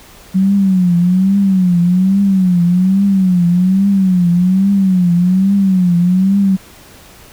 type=tone with vibrato; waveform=sine; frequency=185.7 Hz; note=F#3; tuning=7 cents sharp; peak=-8 dBFS; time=0.34-6.57 s; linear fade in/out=20 ms; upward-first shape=triangle; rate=1.2 Hz; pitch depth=140 cents each way; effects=pink hiss -40 dBFS RMS until 7.32 s

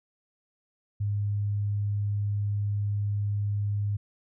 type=tone; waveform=sine; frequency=102.5 Hz; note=G#2; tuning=22 cents flat; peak=-25 dBFS; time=1-3.97 s; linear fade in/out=10 ms; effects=none

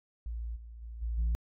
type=tone with level steps; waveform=sine; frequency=57.2 Hz; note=A#1; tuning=32 cents flat; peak=-34 / -44 / -40 / -30 / -24 dBFS; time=0.26-1.35 s; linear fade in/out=0 ms; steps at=0.55 / 0.81 / 1.01 / 1.17 s; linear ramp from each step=20 ms; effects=tanh soft clip ceiling -25 dBFS

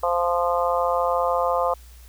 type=harmonic tone; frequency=174 Hz; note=F3; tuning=6 cents flat; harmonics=3 / 4 / 5 / 6 / 7; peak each=-23 / -25 / -28 / -26 / -28 dBFS; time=0.03-1.74 s; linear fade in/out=5 ms; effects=added 60 Hz sine -43 dBFS peak until 2.08 s + white hiss -53 dBFS RMS until 2.08 s

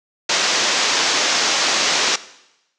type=low-pass noise; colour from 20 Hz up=white; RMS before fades=-18 dBFS; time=0.29-2.16 s; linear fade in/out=5 ms; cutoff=6600 Hz; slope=48 dB/octave; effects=noise-tail reverb RT60 0.9 s tail -17 dB re dry + high-pass 300 Hz 12 dB/octave

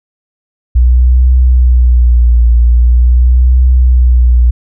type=tone with vibrato; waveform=sine; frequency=60.8 Hz; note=B1; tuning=26 cents flat; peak=-3 dBFS; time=0.75-4.51 s; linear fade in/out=10 ms; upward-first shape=triangle; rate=0.43 Hz; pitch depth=70 cents each way; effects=none

